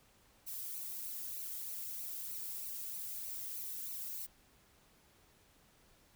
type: noise with flanger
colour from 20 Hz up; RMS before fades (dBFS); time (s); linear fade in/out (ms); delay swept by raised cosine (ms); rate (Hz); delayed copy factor
violet; -43; 0.46-4.27; 20; 0.57 to 1.77; 3.2; -0.65
effects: pink hiss -67 dBFS RMS until 6.15 s